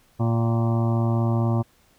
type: harmonic tone with a mistuned harmonic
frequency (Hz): 115.5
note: A#2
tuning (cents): -16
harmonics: 1 / 2 / 3 / 5 / 6 / 7 / 8 / 9 / 10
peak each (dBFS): -20 / -26 / -30 / -34 / -36 / -37 / -38 / -39 / -40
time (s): 0.19-1.63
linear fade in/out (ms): 20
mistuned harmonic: 7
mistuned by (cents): -50
effects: pink hiss -60 dBFS RMS until 1.98 s